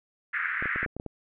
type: band-pass noise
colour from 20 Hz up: white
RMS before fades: -30 dBFS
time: 0.33-0.86 s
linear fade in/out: 10 ms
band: 1400 to 2000 Hz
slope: 48 dB/octave
type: clicks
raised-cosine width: 2 ms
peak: -22 dBFS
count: 8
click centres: 0.625 / 0.657 / 0.76 / 0.83 / 0.862 / 0.966 / 0.999 / 1.063 s
effects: none